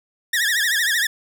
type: tone with vibrato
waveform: sawtooth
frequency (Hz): 1769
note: A6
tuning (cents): +9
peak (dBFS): -14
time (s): 0.33-1.07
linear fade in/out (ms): 5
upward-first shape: triangle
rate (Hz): 13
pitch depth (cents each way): 180
effects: none